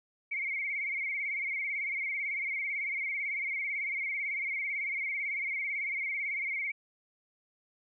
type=tone with vibrato; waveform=sine; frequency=2200 Hz; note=C#7; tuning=14 cents flat; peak=-31 dBFS; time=0.31-6.72 s; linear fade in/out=10 ms; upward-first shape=sine; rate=18 Hz; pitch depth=82 cents each way; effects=none